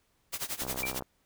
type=noise with tremolo; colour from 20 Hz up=white; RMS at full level=-33 dBFS; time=0.32-1 s; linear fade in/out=20 ms; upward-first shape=sine; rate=11 Hz; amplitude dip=90%
type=click train; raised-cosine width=1 ms; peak=-24 dBFS; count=27; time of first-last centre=0.62-1.023 s; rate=64.5 Hz
type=tone with exponential decay; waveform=sine; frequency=2349 Hz; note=D7; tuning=in tune; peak=-27 dBFS; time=0.83-0.99 s; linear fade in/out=2 ms; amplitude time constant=34 ms
effects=pink hiss -72 dBFS RMS until 1.25 s